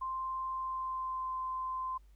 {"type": "tone with pitch glide", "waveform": "sine", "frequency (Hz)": [1046.5, 1036.3], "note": ["C6", "C6"], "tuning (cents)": [0, -17], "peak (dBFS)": -34, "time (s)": [0.01, 1.98], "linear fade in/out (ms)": 10, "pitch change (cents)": -17, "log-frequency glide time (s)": [0.52, 1.34], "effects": ["added 50 Hz sine -56 dBFS peak until 2.15 s", "pink hiss -75 dBFS RMS until 2.15 s"]}